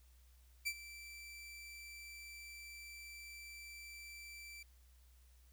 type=tone with ADSR envelope; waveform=sawtooth; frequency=2335 Hz; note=D7; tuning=11 cents flat; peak=-31 dBFS; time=0.65-4.63 s; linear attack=21 ms; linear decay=61 ms; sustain=-16 dB; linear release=5 ms; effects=added 62 Hz sine -62 dBFS peak until 5.52 s + white hiss -73 dBFS RMS until 5.52 s